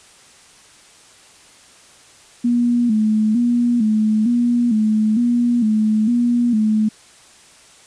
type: tone with vibrato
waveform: sine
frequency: 227.6 Hz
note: A#3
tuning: 41 cents flat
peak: -13 dBFS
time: 2.44-6.89 s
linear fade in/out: 10 ms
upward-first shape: square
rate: 1.1 Hz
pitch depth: 93 cents each way
effects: white hiss -47 dBFS RMS until 7.86 s + resampled to 22050 Hz